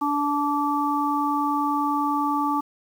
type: harmonic tone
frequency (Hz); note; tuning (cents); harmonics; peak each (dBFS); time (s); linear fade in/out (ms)
290; D4; -22; 1 / 3 / 4; -25 / -25 / -25; 0.01-2.61; 10
effects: 8-bit

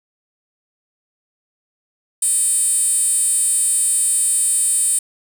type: tone with high-pass filter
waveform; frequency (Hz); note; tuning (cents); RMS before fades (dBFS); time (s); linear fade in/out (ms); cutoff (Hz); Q
10% pulse; 615; D#5; -20; -17; 2.22-4.99; 5; 8800; 6.8
effects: none

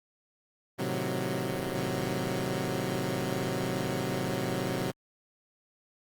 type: chord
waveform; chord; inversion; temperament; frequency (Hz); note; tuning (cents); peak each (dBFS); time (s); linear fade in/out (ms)
15% pulse; A diminished seventh; none; equal; 110 / 130.81 / 155.56 / 185; A2 / C3 / Eb3 / Gb3; 0 / 0 / 0 / 0; -32 / -27 / -32 / -27; 0.78-4.92; 20
effects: Opus 24 kbps

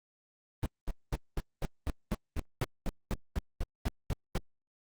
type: noise bursts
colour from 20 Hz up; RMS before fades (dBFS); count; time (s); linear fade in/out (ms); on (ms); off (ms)
brown; -30; 16; 0.63-4.378; 0; 28; 220
effects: Opus 24 kbps

